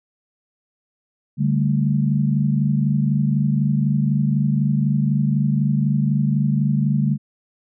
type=chord; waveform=sine; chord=D suspended fourth; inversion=none; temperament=equal with one note detuned; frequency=143.98 / 196 / 220 Hz; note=D3 / G3 / A3; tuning=-34 / 0 / 0 cents; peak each=-18 / -22 / -22 dBFS; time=1.37-7.18 s; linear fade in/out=50 ms; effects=none